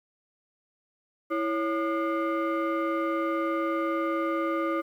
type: tone with frequency modulation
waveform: sine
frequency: 329.6 Hz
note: E4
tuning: in tune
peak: -24 dBFS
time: 1.3-4.82 s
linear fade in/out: 20 ms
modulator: 884 Hz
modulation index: 1.2
effects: tanh soft clip ceiling -20 dBFS + 10-bit